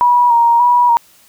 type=tone with vibrato; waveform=sine; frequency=954 Hz; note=A#5; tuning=40 cents sharp; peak=-7 dBFS; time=0.01-0.97 s; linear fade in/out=0 ms; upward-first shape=square; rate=1.7 Hz; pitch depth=31 cents each way; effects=white hiss -48 dBFS RMS until 1.28 s